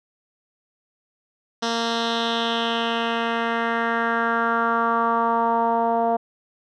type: tone with low-pass filter sweep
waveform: 10% pulse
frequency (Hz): 231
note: A#3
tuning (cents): -16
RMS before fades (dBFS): -22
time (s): 1.62-6.17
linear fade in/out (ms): 10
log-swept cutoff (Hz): 4900 to 730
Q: 3.2
effects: none